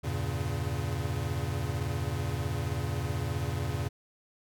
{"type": "chord", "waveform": "square", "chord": "E diminished seventh", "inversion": "none", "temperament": "equal with one note detuned", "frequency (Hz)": [82.41, 98, 116.54, 139.96], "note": ["E2", "G2", "Bb2", "Db3"], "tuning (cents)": [0, 0, 0, 17], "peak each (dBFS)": [-36, -37, -36, -36], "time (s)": [0.03, 3.89], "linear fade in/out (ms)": 20, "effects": []}